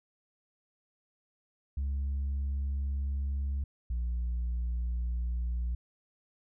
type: tone pair in turn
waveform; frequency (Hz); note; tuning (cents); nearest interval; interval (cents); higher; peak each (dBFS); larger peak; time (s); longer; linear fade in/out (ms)
sine; 69 / 59.73; C#2 / A#1; -7 / +43; major second; 250; first; -27; neither; 1.77-3.64 / 3.9-5.75; first; 5
effects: tanh soft clip ceiling -28 dBFS